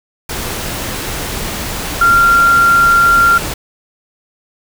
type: tone in noise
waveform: sine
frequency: 1383 Hz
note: F6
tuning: 17 cents flat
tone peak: -6 dBFS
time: 2.01-3.38 s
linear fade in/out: 5 ms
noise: pink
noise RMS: -21 dBFS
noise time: 0.29-3.54 s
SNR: +12 dB
effects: none